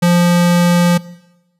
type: tone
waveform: square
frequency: 174.61 Hz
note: F3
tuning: in tune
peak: -9 dBFS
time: 0.02-0.98 s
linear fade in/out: 10 ms
effects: noise-tail reverb RT60 1.0 s tail -20 dB re dry + resampled to 32000 Hz